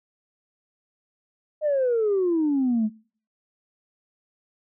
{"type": "exponential sweep", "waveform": "sine", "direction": "down", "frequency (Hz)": [622.3, 207.7], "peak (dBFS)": -18, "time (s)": [1.61, 2.9], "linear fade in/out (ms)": 50, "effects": ["noise-tail reverb RT60 0.5 s tail -26 dB re dry", "tanh soft clip ceiling -16 dBFS"]}